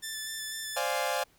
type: tone with vibrato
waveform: 10% pulse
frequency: 1760 Hz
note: A6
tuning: in tune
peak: -26 dBFS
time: 0.02-0.8 s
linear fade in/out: 20 ms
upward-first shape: square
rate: 4 Hz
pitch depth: 13 cents each way
type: chord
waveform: sawtooth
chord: D half-diminished seventh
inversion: third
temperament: equal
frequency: 523.3 / 587.3 / 698.5 / 830.6 Hz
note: C5 / D5 / F5 / Ab5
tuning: 0 / 0 / 0 / 0 cents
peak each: -30 dBFS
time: 0.76-1.24 s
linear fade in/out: 10 ms
effects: pink hiss -64 dBFS RMS until 1.38 s